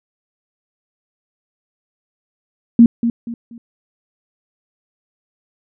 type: tone with echo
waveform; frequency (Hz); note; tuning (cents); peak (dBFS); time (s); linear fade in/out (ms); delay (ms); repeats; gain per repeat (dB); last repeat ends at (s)
sine; 233.5; A#3; +3; -3; 2.79-2.86; 2; 240; 3; -10; 3.58
effects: none